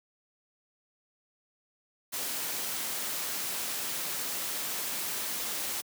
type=noise; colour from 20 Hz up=white; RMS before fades=-34 dBFS; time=2.12-5.82 s; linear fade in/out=20 ms; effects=high-pass 150 Hz 12 dB/octave